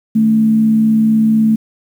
sine tone with frequency modulation, 220 Hz, A3, in tune, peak -8 dBFS, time 0.15-1.56 s, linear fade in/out 10 ms, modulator 64.1 Hz, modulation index 0.26, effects 7-bit

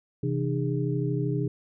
sine tone cluster, 132 / 164.8 / 302.7 / 408.9 Hz, C3 / E3 / D#4 / G#4, +16 / 0 / -48 / -27 cents, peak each -27 / -31 / -32 / -32 dBFS, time 0.23-1.48 s, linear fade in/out 5 ms, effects none

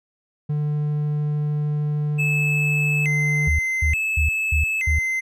triangle tone, 148.9 Hz, D3, 24 cents sharp, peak -18 dBFS, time 0.49-3.49 s, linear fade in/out 10 ms
triangle tone with vibrato, 2322 Hz, D7, 20 cents flat, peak -19 dBFS, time 2.18-5.21 s, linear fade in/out 20 ms, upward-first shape square, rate 0.57 Hz, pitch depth 200 cents each way
sine tone bursts, 75.8 Hz, D#2, 45 cents flat, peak -17 dBFS, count 5, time 3.47-4.99 s, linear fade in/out 5 ms, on 120 ms, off 230 ms
effects none

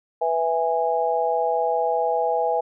sine chord, E major, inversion second, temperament just, 494.4 / 659.3 / 824.1 Hz, B4 / E5 / G#5, +2 / 0 / -14 cents, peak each -24 / -24 / -23 dBFS, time 0.21-2.61 s, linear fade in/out 10 ms, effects none

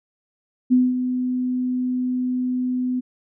sine tone with ADSR envelope, 251.9 Hz, B3, 34 cents sharp, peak -11 dBFS, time 0.7-3.01 s, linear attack 25 ms, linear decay 210 ms, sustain -9 dB, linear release 21 ms, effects none

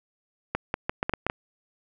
clicks, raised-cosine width 0.5 ms, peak -10 dBFS, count 8, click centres 0.55 / 0.741 / 0.895 / 1.029 / 1.095 / 1.137 / 1.266 / 1.299 s, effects none

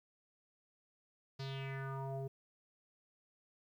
square tone with low-pass filter sweep, 135.4 Hz, C#3, 40 cents flat, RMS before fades -42 dBFS, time 1.39-2.28 s, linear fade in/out 10 ms, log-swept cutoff 4800 to 490 Hz, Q 4.2, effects 12-bit

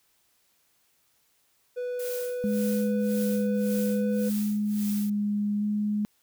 triangle tone with pitch glide, 493.9 to 497.6 Hz, B4 to B4, 0 to +13 cents, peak -27 dBFS, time 1.76-4.3 s, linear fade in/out 20 ms, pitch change +13 cents, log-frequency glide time 2.14-3.74 s
blue noise with tremolo, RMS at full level -38 dBFS, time 1.99-5.1 s, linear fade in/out 5 ms, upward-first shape sine, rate 1.8 Hz, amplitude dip 90%
sine tone with vibrato, 207.7 Hz, G#3, in tune, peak -24 dBFS, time 2.44-6.05 s, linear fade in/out 0 ms, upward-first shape square, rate 0.63 Hz, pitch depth 10 cents each way
effects white hiss -68 dBFS RMS until 6.22 s

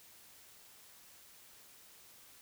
silence, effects white hiss -59 dBFS RMS until 2.41 s

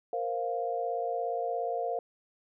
sine chord, Bb suspended second, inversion none, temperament equal, 466.2 / 523.3 / 698.5 Hz, Bb4 / C5 / F5, 0 / 0 / 0 cents, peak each -34 / -36 / -32 dBFS, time 0.13-1.99 s, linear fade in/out 2 ms, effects none

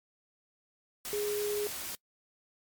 sine tone in noise, 415.3 Hz, G#4, in tune, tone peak -30 dBFS, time 1.13-1.67 s, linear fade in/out 0 ms, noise white, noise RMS -39 dBFS, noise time 1.05-1.95 s, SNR +6 dB, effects noise-tail reverb RT60 0.1 s tail -24 dB re dry + MP3 96 kbps

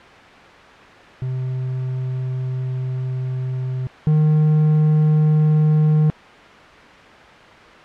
triangle tone pair in turn, 128.9 / 153.52 Hz, C3 / D#3, -26 / -23 cents, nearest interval minor third, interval 303 cents, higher second, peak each -19 / -10 dBFS, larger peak second, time 1.22-3.87 / 4.07-6.1 s, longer first, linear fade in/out 0 ms, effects white hiss -41 dBFS RMS until 7.84 s + low-pass 2000 Hz 12 dB/octave

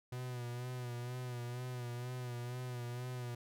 45% pulse tone with vibrato, 123.3 Hz, B2, 2 cents flat, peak -40 dBFS, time 0.12-3.35 s, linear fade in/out 5 ms, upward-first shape sine, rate 2.1 Hz, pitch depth 44 cents each way, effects none

